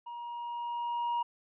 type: tone with level ramp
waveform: triangle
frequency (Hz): 950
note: A#5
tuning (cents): +33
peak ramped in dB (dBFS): -38 to -26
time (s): 0.06-1.23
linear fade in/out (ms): 10
effects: resampled to 8000 Hz